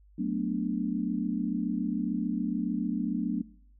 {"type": "chord", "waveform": "sine", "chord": "B minor seventh", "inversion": "second", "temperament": "equal", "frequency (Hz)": [185, 220, 246.9, 293.7], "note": ["F#3", "A3", "B3", "D4"], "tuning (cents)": [0, 0, 0, 0], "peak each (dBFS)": -33, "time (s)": [0.18, 3.42], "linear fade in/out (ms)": 10, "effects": ["noise-tail reverb RT60 0.6 s tail -21 dB re dry", "added 50 Hz sine -55 dBFS peak until 3.79 s"]}